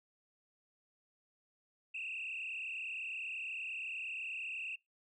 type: tone with frequency modulation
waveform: sine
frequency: 2637 Hz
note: E7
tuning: in tune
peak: -38 dBFS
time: 1.94-4.76 s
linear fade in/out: 10 ms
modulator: 34.2 Hz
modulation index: 3.9
effects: noise-tail reverb RT60 0.2 s tail -25 dB re dry + tanh soft clip ceiling -34 dBFS